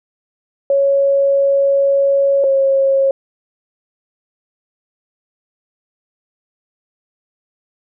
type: tone pair in turn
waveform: sine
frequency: 554.4 / 543.3 Hz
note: C#5 / C#5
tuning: 0 / -35 cents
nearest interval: unison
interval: 35 cents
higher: first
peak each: -10 dBFS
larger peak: neither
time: 0.7-2.44 / 2.44-3.11 s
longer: first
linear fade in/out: 2 ms
effects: none

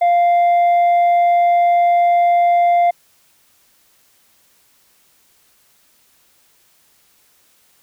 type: tone with tanh clipping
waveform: triangle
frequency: 697 Hz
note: F5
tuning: 4 cents flat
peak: -11 dBFS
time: 0.01-2.91 s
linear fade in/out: 10 ms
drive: 8 dB
effects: white hiss -56 dBFS RMS until 7.82 s

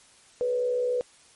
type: tone with frequency modulation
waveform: sine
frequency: 493.9 Hz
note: B4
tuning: in tune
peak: -23 dBFS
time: 0.41-1.01 s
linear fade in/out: 0 ms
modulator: 67 Hz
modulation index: 0.38
effects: white hiss -56 dBFS RMS until 1.35 s + MP3 48 kbps

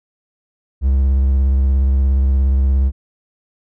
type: tone with vibrato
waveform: triangle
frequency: 67 Hz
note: C2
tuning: 42 cents sharp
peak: -9 dBFS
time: 0.81-2.92 s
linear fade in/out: 50 ms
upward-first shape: sine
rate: 17 Hz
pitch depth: 48 cents each way
effects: none

